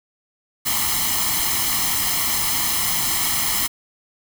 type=noise with comb filter; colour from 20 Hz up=white; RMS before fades=-21 dBFS; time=0.65-3.68 s; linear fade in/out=20 ms; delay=0.97 ms; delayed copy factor=+0.75; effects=none